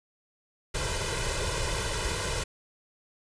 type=noise with comb filter; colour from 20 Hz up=pink; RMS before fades=-30 dBFS; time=0.74-2.44 s; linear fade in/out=10 ms; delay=2 ms; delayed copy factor=+0.85; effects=resampled to 22050 Hz